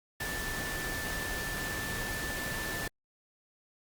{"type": "tone in noise", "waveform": "sine", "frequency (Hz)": 1763, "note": "A6", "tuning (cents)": 3, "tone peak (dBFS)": -37, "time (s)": [0.2, 2.88], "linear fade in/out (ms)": 5, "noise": "pink", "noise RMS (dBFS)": -37, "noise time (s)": [0.2, 2.88], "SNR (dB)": -3, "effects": ["Opus 48 kbps"]}